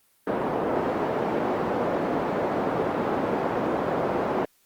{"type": "band-pass noise", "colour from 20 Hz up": "pink", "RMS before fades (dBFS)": -26, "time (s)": [0.27, 4.45], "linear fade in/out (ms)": 2, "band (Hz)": [290, 820], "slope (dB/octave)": 12, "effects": ["white hiss -64 dBFS RMS until 4.65 s", "Opus 32 kbps"]}